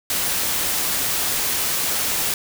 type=noise; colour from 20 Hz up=white; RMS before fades=-22 dBFS; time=0.1-2.34 s; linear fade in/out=2 ms; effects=none